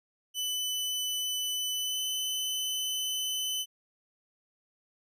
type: tone with pitch glide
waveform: sawtooth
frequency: 2999 to 3025 Hz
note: F#7 to F#7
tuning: +23 to +38 cents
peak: -27 dBFS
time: 0.34-3.66 s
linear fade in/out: 50 ms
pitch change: +15 cents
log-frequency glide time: 1.8-2 s
effects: none